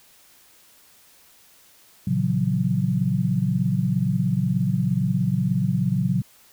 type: chord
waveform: sine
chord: F# dominant seventh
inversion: first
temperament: equal with one note detuned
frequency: 116.54 / 138.59 / 168.18 / 185 Hz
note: A#2 / C#3 / E3 / F#3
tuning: 0 / 0 / +35 / 0 cents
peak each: -26 / -24 / -27 / -23 dBFS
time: 2.07-6.22 s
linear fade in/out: 5 ms
effects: white hiss -54 dBFS RMS until 6.52 s